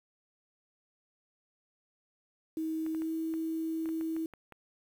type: tone with pitch glide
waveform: sine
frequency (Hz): 318.5 to 322.8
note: D#4 to E4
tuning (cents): +41 to -36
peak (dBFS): -31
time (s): 2.57-4.26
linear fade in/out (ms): 2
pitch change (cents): +23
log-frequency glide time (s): 2.93-3.13
type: clicks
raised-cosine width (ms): 0.5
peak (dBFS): -34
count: 10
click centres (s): 2.864 / 2.948 / 3.02 / 3.339 / 3.858 / 3.89 / 4.011 / 4.165 / 4.337 / 4.523
effects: 9-bit